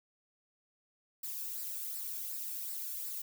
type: noise with flanger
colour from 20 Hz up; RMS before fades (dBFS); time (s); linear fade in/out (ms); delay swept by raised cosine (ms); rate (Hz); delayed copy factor
violet; -40; 1.23-3.22; 5; 0.31 to 1.03; 2.7; -0.55
effects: none